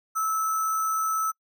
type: tone with sample-and-hold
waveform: sine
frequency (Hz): 1308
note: E6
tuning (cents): -14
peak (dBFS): -23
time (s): 0.15-1.32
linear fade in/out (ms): 20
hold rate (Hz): 7350
effects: noise-tail reverb RT60 0.1 s tail -26 dB re dry